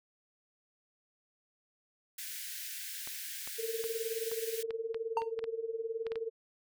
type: high-pass noise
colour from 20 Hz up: white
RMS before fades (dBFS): -42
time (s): 2.18-4.63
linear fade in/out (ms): 5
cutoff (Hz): 1500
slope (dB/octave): 96
type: clicks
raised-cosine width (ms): 0.3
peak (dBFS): -28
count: 12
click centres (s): 3.074 / 3.475 / 3.84 / 4.316 / 4.707 / 4.945 / 5.219 / 5.391 / 5.441 / 6.067 / 6.119 / 6.157
type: tone with tremolo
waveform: sine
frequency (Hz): 452.6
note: A4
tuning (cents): +49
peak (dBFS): -31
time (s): 3.58-6.3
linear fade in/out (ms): 20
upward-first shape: sine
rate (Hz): 19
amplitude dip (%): 80
type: tone with exponential decay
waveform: triangle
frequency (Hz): 912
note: A#5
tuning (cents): -38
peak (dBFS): -23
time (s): 5.17-5.31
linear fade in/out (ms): 1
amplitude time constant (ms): 29
effects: none